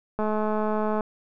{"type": "click train", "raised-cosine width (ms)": 1, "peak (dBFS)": -14, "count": 176, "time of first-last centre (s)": [0.19, 1.008], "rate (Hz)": 214, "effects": []}